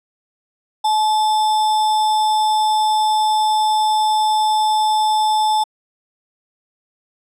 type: tone with sample-and-hold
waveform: sine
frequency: 860 Hz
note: A5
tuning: 40 cents flat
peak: -13 dBFS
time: 0.84-5.64 s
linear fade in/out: 10 ms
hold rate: 4410 Hz
effects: low-pass 8000 Hz 12 dB/octave